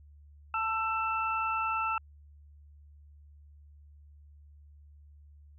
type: tone cluster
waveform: sine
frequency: 885 / 1335 / 2659 Hz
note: A5 / E6 / E7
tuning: +10 / +22 / +14 cents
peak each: -34 / -30 / -36 dBFS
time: 0.54-1.98 s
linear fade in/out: 2 ms
effects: added 73 Hz sine -52 dBFS peak until 5.58 s